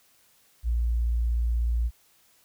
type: tone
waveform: sine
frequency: 58.27 Hz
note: A#1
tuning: in tune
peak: -22 dBFS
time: 0.63-1.91 s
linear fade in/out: 50 ms
effects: white hiss -62 dBFS RMS until 2.44 s